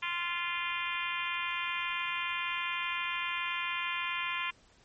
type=harmonic tone; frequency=347.1 Hz; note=F4; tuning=11 cents flat; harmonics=3 / 4 / 5 / 6 / 7 / 8 / 9 / 10; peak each=-37 / -42 / -41 / -39 / -37 / -41 / -42 / -48 dBFS; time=0.02-4.51 s; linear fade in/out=10 ms; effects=pink hiss -63 dBFS RMS until 4.84 s + MP3 32 kbps